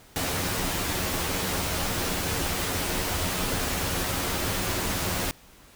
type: noise with comb filter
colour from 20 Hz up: pink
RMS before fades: -28 dBFS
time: 0.16-5.31 s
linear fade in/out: 0 ms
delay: 11 ms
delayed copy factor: +0.55
effects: pink hiss -53 dBFS RMS until 5.75 s